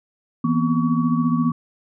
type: tone cluster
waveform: sine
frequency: 163.3 / 239.4 / 253.9 / 1129 Hz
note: E3 / A#3 / B3 / C#6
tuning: -16 / +46 / +48 / +31 cents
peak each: -22 / -19 / -24 / -28 dBFS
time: 0.44-1.52 s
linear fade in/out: 5 ms
effects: none